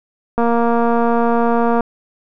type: click train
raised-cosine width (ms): 1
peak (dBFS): -4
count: 335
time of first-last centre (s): 0.38-1.807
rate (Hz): 234
effects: none